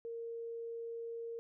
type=tone; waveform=sine; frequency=462.4 Hz; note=A#4; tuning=14 cents flat; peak=-40 dBFS; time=0.05-1.39 s; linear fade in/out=0 ms; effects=none